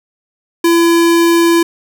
square tone, 337.3 Hz, E4, 40 cents sharp, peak -8 dBFS, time 0.64-1.63 s, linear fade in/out 5 ms, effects 8-bit

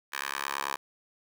10% pulse tone with high-pass filter sweep, 69.3 Hz, C#2, in tune, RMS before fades -34 dBFS, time 0.12-0.77 s, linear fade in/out 20 ms, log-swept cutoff 1500 to 950 Hz, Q 1.7, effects none

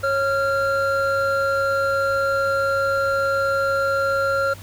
triangle tone pair together, 548 / 1383.3 Hz, C#5 / F6, -20 / -17 cents, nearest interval octave + major third, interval 1603 cents, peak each -19 dBFS, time 0.03-4.54 s, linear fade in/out 10 ms, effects added 97 Hz sine -38 dBFS peak until 4.62 s + pink hiss -43 dBFS RMS until 4.62 s

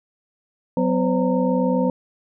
sine tone cluster, 185.7 / 252.2 / 512 / 559 / 921 Hz, F#3 / B3 / C5 / C#5 / A#5, +7 / +36 / -38 / +14 / -21 cents, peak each -22 / -21 / -22 / -30 / -28 dBFS, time 0.77-1.9 s, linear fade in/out 2 ms, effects none

